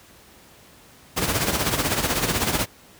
pink noise with tremolo, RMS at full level -20 dBFS, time 1.16-2.66 s, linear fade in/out 20 ms, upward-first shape sine, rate 16 Hz, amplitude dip 60%, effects pink hiss -50 dBFS RMS until 2.99 s + high-pass 60 Hz 12 dB/octave

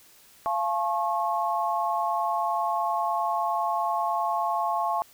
sine tone cluster, 689 / 859 / 1088 Hz, F5 / A5 / C#6, -24 / -42 / -33 cents, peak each -28 dBFS, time 0.46-5.02 s, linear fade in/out 0 ms, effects white hiss -55 dBFS RMS until 5.13 s

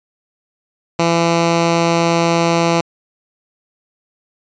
10% pulse tone, 168.2 Hz, E3, 35 cents sharp, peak -4 dBFS, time 0.99-2.81 s, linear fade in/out 5 ms, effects resampled to 16000 Hz

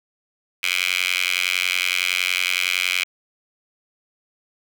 10% pulse tone with high-pass filter, 90.8 Hz, F#2, 32 cents flat, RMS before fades -22 dBFS, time 0.63-3.04 s, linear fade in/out 5 ms, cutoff 2500 Hz, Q 4.4, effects none

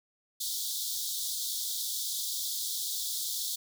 pink high-pass noise, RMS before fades -34 dBFS, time 0.4-3.56 s, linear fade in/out 10 ms, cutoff 3400 Hz, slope 96 dB/octave, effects none

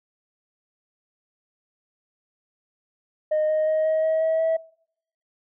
sine tone with pitch steps, 616 / 621.4 / 626.8 / 632.2 / 637.7 / 643.3 / 648.9 Hz, D#5 / D#5 / D#5 / D#5 / D#5 / E5 / E5, -17 / -2 / +13 / +27 / +42 / -42 / -27 cents, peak -17 dBFS, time 3.31-4.57 s, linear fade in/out 10 ms, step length 180 ms, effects noise-tail reverb RT60 0.7 s tail -26 dB re dry + tanh soft clip ceiling -17 dBFS

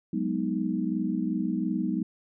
sine chord, G# minor seventh, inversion third, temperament equal with one note detuned, 185 / 207.7 / 246.9 / 312.6 Hz, F#3 / G#3 / B3 / D#4, 0 / 0 / 0 / +8 cents, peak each -31 dBFS, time 0.13-2.03 s, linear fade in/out 5 ms, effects none

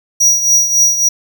square tone with tremolo, 5780 Hz, F#8, 41 cents flat, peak -6 dBFS, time 0.2-1.09 s, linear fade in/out 10 ms, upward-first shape triangle, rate 3.6 Hz, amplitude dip 70%, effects 7-bit

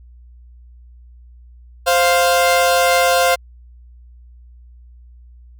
sawtooth tone pair together, 523.3 / 698.5 Hz, C5 / F5, 0 / 0 cents, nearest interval perfect fourth, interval 500 cents, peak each -11 dBFS, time 1.86-3.36 s, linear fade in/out 20 ms, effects added 60 Hz sine -40 dBFS peak until 5.59 s

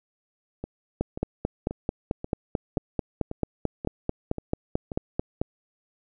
two click trains, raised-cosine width 2 ms, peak -19 / -11 dBFS, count 9 / 21, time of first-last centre 0.64-4.918 / 1.01-5.415 s, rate 1.87 / 4.54 Hz, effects none

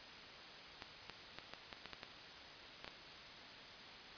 clicks, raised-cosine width 0.2 ms, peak -28 dBFS, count 10, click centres 0.822 / 1.097 / 1.386 / 1.536 / 1.728 / 1.857 / 1.933 / 2.032 / 2.845 / 2.878 s, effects white hiss -53 dBFS RMS until 4.17 s + resampled to 11025 Hz

